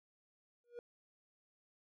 triangle tone with exponential growth, 478.9 Hz, A#4, 47 cents sharp, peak -39 dBFS, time 0.64-0.79 s, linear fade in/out 1 ms, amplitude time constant 31 ms, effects none

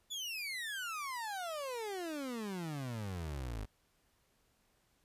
30% pulse exponential sweep, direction down, 3515 to 49 Hz, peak -36 dBFS, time 0.1-3.66 s, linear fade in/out 20 ms, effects pink hiss -74 dBFS RMS until 5.04 s + resampled to 32000 Hz

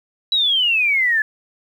sine exponential sweep, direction down, 3951 to 1704 Hz, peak -14 dBFS, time 0.32-1.22 s, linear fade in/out 2 ms, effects 8-bit

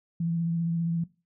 sine tone with vibrato, 167.6 Hz, E3, 29 cents sharp, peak -25 dBFS, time 0.2-1.04 s, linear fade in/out 5 ms, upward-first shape triangle, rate 15 Hz, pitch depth 33 cents each way, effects noise-tail reverb RT60 0.3 s tail -19 dB re dry

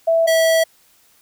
sine / square tone pair in turn, 659.3 / 651.7 Hz, E5 / E5, 0 / -20 cents, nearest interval unison, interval 20 cents, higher first, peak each -12 / -13 dBFS, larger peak first, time 0.07-0.27 / 0.27-0.64 s, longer second, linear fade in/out 10 ms, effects white hiss -55 dBFS RMS until 1.21 s

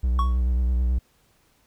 triangle tone with vibrato, 61.74 Hz, B1, in tune, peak -17 dBFS, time 0.03-0.99 s, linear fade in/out 10 ms, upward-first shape sine, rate 9.2 Hz, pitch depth 55 cents each way
triangle tone with exponential decay, 1112 Hz, C#6, 5 cents sharp, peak -18 dBFS, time 0.19-0.41 s, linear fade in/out 1 ms, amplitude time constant 46 ms
effects pink hiss -63 dBFS RMS until 1.66 s

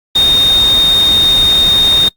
sine tone in noise, 3690 Hz, A#7, 18 cents flat, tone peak -6 dBFS, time 0.15-2.09 s, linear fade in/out 10 ms, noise pink, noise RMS -21 dBFS, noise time 0.15-2.09 s, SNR +12 dB, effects noise-tail reverb RT60 0.1 s tail -23 dB re dry + Opus 48 kbps

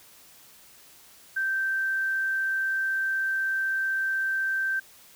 sine tone, 1561 Hz, G6, 8 cents flat, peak -24 dBFS, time 1.36-4.8 s, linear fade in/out 10 ms, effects white hiss -53 dBFS RMS until 5.15 s

